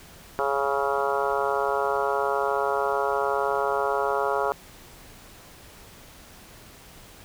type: harmonic tone with a mistuned harmonic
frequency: 139 Hz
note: C#3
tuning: 5 cents sharp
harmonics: 3 / 4 / 5 / 6 / 7 / 8 / 9 / 10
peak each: -28 / -29 / -30 / -31 / -31 / -32 / -33 / -33 dBFS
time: 0.39-4.52 s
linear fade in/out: 0 ms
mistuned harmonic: 9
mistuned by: +26 cents
effects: pink hiss -48 dBFS RMS until 7.24 s